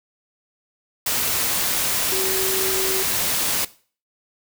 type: tone in noise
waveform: sine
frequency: 380.7 Hz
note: F#4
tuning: 49 cents sharp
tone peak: -25 dBFS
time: 2.12-3.03 s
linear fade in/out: 5 ms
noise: white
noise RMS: -22 dBFS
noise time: 1.06-3.65 s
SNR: -6 dB
effects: noise-tail reverb RT60 0.4 s tail -18 dB re dry